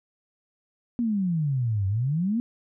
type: exponential two-way sweep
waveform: sine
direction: down then up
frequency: 244.7 to 93.9 to 244.7 Hz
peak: -22 dBFS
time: 0.99-2.4 s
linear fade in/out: 0 ms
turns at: 1.87 s
effects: none